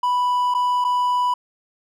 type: tone with dropouts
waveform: triangle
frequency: 987.8 Hz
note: B5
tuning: in tune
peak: -15 dBFS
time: 0.03-1.34 s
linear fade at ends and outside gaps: 5 ms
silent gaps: 0.541-0.547 / 0.843-0.847 s
effects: none